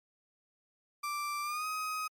35% pulse tone with pitch glide, 1174.7 to 1259 Hz, D6 to D#6, 0 to +20 cents, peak -32 dBFS, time 1.03-2.08 s, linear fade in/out 10 ms, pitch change +120 cents, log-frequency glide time 1.42-1.66 s, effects MP3 64 kbps

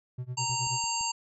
triangle tone with tremolo, 125.1 Hz, B2, 23 cents sharp, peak -29 dBFS, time 0.18-0.8 s, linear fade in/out 5 ms, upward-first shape sine, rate 9.4 Hz, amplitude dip 95%
harmonic tone, 926 Hz, A#5, 12 cents flat, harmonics 1 / 3 / 5 / 7 / 8, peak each -32 / -37 / -35 / -39 / -33 dBFS, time 0.37-1.12 s, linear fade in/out 10 ms
click train, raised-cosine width 5 ms, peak -37 dBFS, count 4, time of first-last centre 0.5-1.01 s, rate 5.88 Hz
effects none

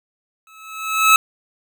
25% pulse tone with exponential growth, 1297 Hz, E6, 28 cents flat, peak -3 dBFS, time 0.47-1.16 s, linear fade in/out 1 ms, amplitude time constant 150 ms, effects none

